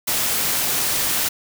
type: noise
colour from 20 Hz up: white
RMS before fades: -21 dBFS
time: 0.07-1.29 s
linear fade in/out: 10 ms
effects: none